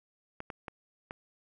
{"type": "clicks", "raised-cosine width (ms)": 0.5, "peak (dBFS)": -24, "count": 4, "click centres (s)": [0.404, 0.502, 0.682, 1.109], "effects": []}